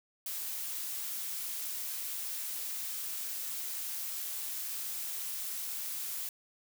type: noise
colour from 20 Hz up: blue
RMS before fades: -38 dBFS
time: 0.26-6.29 s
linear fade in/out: 2 ms
effects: none